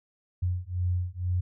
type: beating tone pair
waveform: sine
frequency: 88.8 / 90.9 Hz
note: F2 / F#2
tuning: +29 / -30 cents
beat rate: 2.1 Hz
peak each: -29 dBFS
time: 0.42-1.41 s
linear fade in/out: 10 ms
effects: none